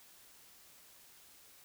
silence, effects white hiss -60 dBFS RMS until 1.64 s

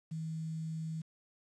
sine tone with quantisation, 160.1 Hz, D#3, 50 cents sharp, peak -36 dBFS, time 0.11-1.02 s, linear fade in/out 10 ms, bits 10, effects resampled to 24000 Hz

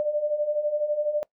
sine beating tone pair, 587 / 599 Hz, D5 / D5, -1 / +34 cents, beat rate 12 Hz, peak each -29 / -24 dBFS, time 0-1.23 s, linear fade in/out 0 ms, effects noise-tail reverb RT60 0.1 s tail -22 dB re dry

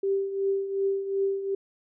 sine tone with tremolo, 392 Hz, G4, in tune, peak -21 dBFS, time 0.03-1.55 s, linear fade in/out 5 ms, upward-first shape triangle, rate 2.7 Hz, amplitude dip 70%, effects none

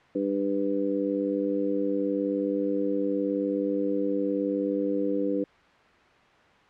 harmonic tone, 99.1 Hz, G2, 19 cents sharp, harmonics 2 / 3 / 4 / 5, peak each -34 / -27 / -33 / -29 dBFS, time 0.15-5.44 s, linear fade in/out 5 ms, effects white hiss -56 dBFS RMS until 6.69 s + low-pass 2000 Hz 12 dB/octave

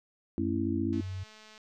sine tone with pitch glide, 92.5 to 94.12 Hz, F#2 to F#2, 0 to +30 cents, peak -34 dBFS, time 0.38-1.24 s, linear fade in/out 10 ms, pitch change +30 cents, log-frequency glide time 0.63-0.96 s
sine chord, A major, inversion none, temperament just, 220 / 275 / 330 Hz, A3 / C#4 / E4, 0 / -14 / +2 cents, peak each -34 / -32 / -32 dBFS, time 0.38-1.01 s, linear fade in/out 0 ms
click train, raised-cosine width 0.2 ms, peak -36 dBFS, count 141, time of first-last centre 0.93-1.578 s, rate 216 Hz
effects none

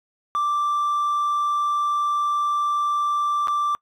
triangle tone with dropouts, 1174.7 Hz, D6, in tune, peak -17 dBFS, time 0.35-3.75 s, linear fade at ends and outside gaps 0 ms, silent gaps 3.473-3.482 s, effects noise-tail reverb RT60 0.1 s tail -25 dB re dry + tanh soft clip ceiling -13 dBFS

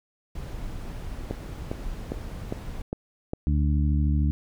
brown noise, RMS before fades -35 dBFS, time 0.35-2.82 s, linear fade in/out 5 ms
click train, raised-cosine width 2 ms, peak -15 dBFS, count 6, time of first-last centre 1.31-3.334 s, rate 2.47 Hz
harmonic tone, 73.42 Hz, D2, in tune, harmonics 1 / 2 / 3 / 4, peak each -21 / -27 / -31 / -33 dBFS, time 3.47-4.31 s, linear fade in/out 0 ms
effects none

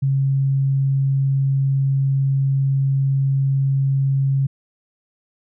sine tone, 136.3 Hz, C#3, 29 cents flat, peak -15 dBFS, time 0.02-4.47 s, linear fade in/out 10 ms, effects none

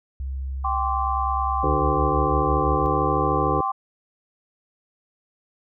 sine tone with pitch glide, 66.7 to 67.59 Hz, C2 to C#2, +34 to -43 cents, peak -26 dBFS, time 0.2-2.86 s, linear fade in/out 0 ms, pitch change +23 cents, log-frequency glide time 0.97-2.54 s
sine chord, G suspended fourth, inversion none, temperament equal with one note detuned, 784 / 1046.5 / 1155.8 Hz, G5 / C6 / D6, 0 / 0 / -28 cents, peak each -26 dBFS, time 0.64-3.72 s, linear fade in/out 10 ms
harmonic tone, 73.42 Hz, D2, in tune, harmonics 1 / 2 / 4 / 5 / 6 / 7, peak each -28 / -28 / -28 / -28 / -28 / -28 dBFS, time 1.63-3.61 s, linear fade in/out 5 ms
effects none

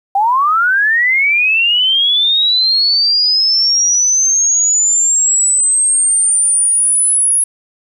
sine linear sweep, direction up, 767 to 10540 Hz, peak -9 dBFS, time 0.15-7.44 s, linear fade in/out 5 ms, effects 8-bit

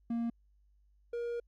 triangle tone pair in turn, 233.1 / 473.5 Hz, A#3 / A#4, 0 / +27 cents, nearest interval octave, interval 1227 cents, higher second, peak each -29 / -32 dBFS, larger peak first, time 0.1-0.3 / 1.13-1.4 s, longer second, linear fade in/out 5 ms, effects added 50 Hz sine -64 dBFS peak until 1.47 s + Opus 48 kbps

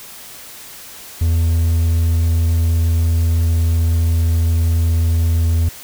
triangle tone, 83 Hz, E2, 12 cents sharp, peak -10 dBFS, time 1.21-5.69 s, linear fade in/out 5 ms, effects white hiss -36 dBFS RMS until 5.83 s

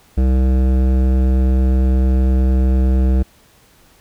triangle tone with hard clipping, 64.6 Hz, C2, 21 cents flat, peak -13 dBFS, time 0.17-3.23 s, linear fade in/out 10 ms, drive 18 dB, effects pink hiss -51 dBFS RMS until 4 s

